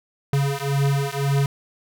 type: beating tone pair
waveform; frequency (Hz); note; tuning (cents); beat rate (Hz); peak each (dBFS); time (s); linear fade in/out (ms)
square; 138.59 / 140.49; C#3 / C#3; 0 / +24; 1.9; -23; 0.33-1.46; 2
effects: none